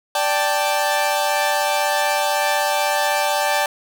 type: chord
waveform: sawtooth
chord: D suspended fourth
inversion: none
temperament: equal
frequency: 587.3 / 784 / 880 Hz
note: D5 / G5 / A5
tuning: 0 / 0 / 0 cents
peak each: -18 dBFS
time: 0.15-3.66 s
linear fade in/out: 2 ms
effects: none